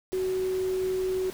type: tone in noise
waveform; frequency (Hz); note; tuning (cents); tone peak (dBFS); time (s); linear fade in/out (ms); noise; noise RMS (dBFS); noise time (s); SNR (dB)
sine; 373.5; F#4; +16; -25; 0.13-1.3; 0; pink; -43; 0.12-1.33; +15
effects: none